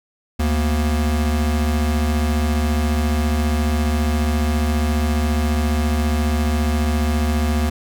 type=tone pair together; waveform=square; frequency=74.26 / 237.4 Hz; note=D2 / A#3; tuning=+20 / +32 cents; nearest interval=octave + minor sixth; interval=2012 cents; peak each=-18 / -24 dBFS; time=0.39-7.7 s; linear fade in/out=10 ms; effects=none